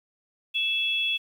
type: tone pair together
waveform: sine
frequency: 2637 / 3371 Hz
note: E7 / G#7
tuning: 0 / +25 cents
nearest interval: major third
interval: 425 cents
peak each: -26 dBFS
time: 0.54-1.18 s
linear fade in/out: 20 ms
effects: 9-bit